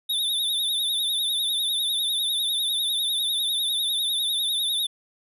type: tone with vibrato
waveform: square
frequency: 3644 Hz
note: A#7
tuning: 40 cents flat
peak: -23 dBFS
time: 0.09-4.87 s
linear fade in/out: 10 ms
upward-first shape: sine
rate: 10 Hz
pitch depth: 82 cents each way
effects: none